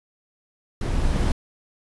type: noise with level ramp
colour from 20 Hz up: brown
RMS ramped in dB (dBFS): -24 to -19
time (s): 0.81-1.32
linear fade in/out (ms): 2
effects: resampled to 24000 Hz